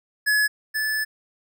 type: tone pair in turn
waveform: square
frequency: 1700 / 1735.7 Hz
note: G#6 / A6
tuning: +40 / -24 cents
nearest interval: unison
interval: 36 cents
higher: second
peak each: -18 / -23 dBFS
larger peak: first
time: 0.26-0.48 / 0.74-1.05 s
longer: second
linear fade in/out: 20 ms
effects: none

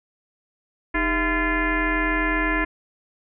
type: tone with frequency modulation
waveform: sine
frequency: 1021 Hz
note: C6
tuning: 43 cents flat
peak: -19 dBFS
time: 0.94-2.65 s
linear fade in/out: 10 ms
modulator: 355 Hz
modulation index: 3.3
effects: none

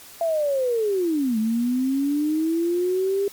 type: linear two-way sweep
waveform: sine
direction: down then up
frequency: 680 to 215.2 to 402.9 Hz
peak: -19 dBFS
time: 0.21-3.28 s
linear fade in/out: 2 ms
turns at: 1.38 s
effects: white hiss -44 dBFS RMS until 3.32 s + MP3 96 kbps

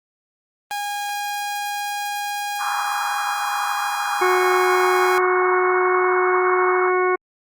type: tone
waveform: sawtooth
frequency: 818 Hz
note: G#5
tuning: 26 cents flat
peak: -20 dBFS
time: 0.71-5.18 s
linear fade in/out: 0 ms
type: band-pass noise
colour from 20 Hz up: pink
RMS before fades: -26 dBFS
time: 2.59-6.91 s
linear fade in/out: 20 ms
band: 930 to 1500 Hz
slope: 48 dB/octave
type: harmonic tone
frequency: 366.5 Hz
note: F#4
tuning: 16 cents flat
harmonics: 1 / 2 / 3 / 4 / 5 / 6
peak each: -18 / -26 / -22 / -27 / -35 / -28 dBFS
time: 4.21-7.16 s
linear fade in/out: 10 ms
effects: Opus 24 kbps

